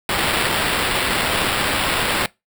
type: noise with sample-and-hold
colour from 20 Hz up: violet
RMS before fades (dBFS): -20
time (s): 0.09-2.26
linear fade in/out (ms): 2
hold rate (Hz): 6300
effects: noise-tail reverb RT60 0.2 s tail -22 dB re dry